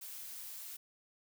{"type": "noise with amplitude modulation", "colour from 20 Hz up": "blue", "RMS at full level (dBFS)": -45, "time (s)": [0.01, 0.77], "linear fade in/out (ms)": 10, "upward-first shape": "sine", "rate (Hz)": 209, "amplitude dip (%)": 35, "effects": []}